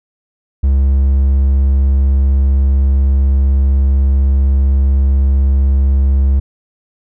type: tone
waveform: triangle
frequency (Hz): 67.9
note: C#2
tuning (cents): -35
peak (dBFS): -6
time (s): 0.63-6.4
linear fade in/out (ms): 10
effects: none